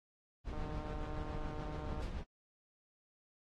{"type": "noise with tremolo", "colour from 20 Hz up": "brown", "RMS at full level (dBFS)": -40, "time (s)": [0.44, 2.25], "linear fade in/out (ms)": 50, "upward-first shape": "sine", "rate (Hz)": 7, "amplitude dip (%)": 35}
{"type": "click train", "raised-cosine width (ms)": 1, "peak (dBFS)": -35, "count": 227, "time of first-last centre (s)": [0.53, 2.017], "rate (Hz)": 152}
{"type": "noise with exponential decay", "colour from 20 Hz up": "white", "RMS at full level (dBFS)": -48, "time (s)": [2.02, 2.23], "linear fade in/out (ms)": 2, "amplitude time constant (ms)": 45}
{"effects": ["low-pass 5000 Hz 12 dB/octave", "AAC 32 kbps"]}